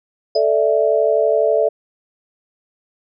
sine tone with exponential decay, 5000 Hz, D#8, 8 cents sharp, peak -21 dBFS, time 0.35-0.44 s, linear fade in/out 5 ms, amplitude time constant 18 ms
sine chord, A suspended fourth, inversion none, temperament equal, 440 / 587.3 / 659.3 Hz, A4 / D5 / E5, 0 / 0 / 0 cents, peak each -17 dBFS, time 0.35-1.69 s, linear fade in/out 10 ms
effects none

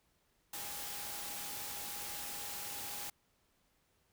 sine tone in noise, 819 Hz, G#5, 24 cents flat, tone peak -53 dBFS, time 0.53-3.1 s, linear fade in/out 5 ms, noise white, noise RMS -43 dBFS, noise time 0.53-3.1 s, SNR -13 dB, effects pink hiss -75 dBFS RMS until 4.12 s

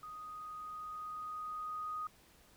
sine tone with level ramp, 1244.5 Hz, D#6, in tune, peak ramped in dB -45 to -37 dBFS, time 0.03-2.07 s, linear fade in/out 2 ms, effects pink hiss -64 dBFS RMS until 2.56 s

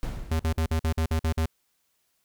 brown noise with exponential decay, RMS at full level -27 dBFS, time 0.03-0.72 s, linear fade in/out 0 ms, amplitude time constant 150 ms
square tone bursts, 80.3 Hz, E2, 45 cents flat, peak -23 dBFS, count 9, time 0.31-1.459 s, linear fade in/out 5 ms, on 85 ms, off 48 ms
effects white hiss -72 dBFS RMS until 2.24 s

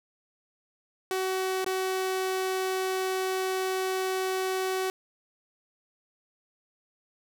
sawtooth tone with dropouts, 376.5 Hz, F#4, 30 cents sharp, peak -23 dBFS, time 1.11-4.9 s, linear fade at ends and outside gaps 1 ms, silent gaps 1.645-1.663 s, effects none

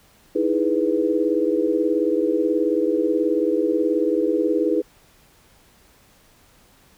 sine chord, E major seventh, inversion third, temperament equal, 311.1 / 329.6 / 415.3 / 493.9 Hz, D#4 / E4 / G#4 / B4, 0 / 0 / 0 / 0 cents, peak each -23 dBFS, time 0.35-4.82 s, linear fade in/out 10 ms, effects pink hiss -55 dBFS RMS until 6.97 s

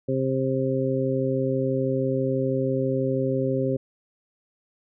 harmonic tone, 132.3 Hz, C3, 20 cents sharp, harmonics 1 / 2 / 3 / 4, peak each -27 / -27 / -27 / -27 dBFS, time 0.08-3.77 s, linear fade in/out 10 ms, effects none

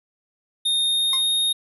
square tone with pitch glide, 3680 to 3710 Hz, A#7 to A#7, -23 to -9 cents, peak -19 dBFS, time 0.65-1.53 s, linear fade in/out 10 ms, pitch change +14 cents, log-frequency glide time 0.82-1.3 s
30% pulse tone with exponential decay, 1055 Hz, C6, 14 cents sharp, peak -23 dBFS, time 1.13-1.25 s, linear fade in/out 2 ms, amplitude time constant 26 ms
effects none

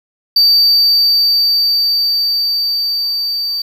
triangle tone with level ramp, 4623 Hz, D8, 28 cents flat, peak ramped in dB -5 to -15 dBFS, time 0.36-3.62 s, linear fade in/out 5 ms, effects 7-bit

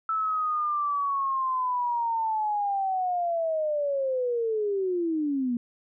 sine linear sweep, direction down, 1318.5 to 233.7 Hz, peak -24 dBFS, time 0.09-5.57 s, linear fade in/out 2 ms, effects none

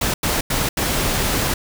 pink noise bursts at uneven times, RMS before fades -20 dBFS, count 4, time 0.01-0.14 / 0.23-0.41 / 0.5-0.69 / 0.77-1.54 s, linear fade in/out 5 ms, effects none

